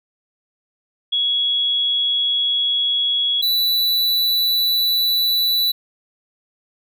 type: tone pair in turn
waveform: sine / square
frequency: 3345 / 3962 Hz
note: G#7 / B7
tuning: +12 / +5 cents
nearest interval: minor third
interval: 293 cents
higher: second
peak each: -16 dBFS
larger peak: neither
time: 1.12-3.42 / 3.42-5.72 s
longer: neither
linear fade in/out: 10 ms
effects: none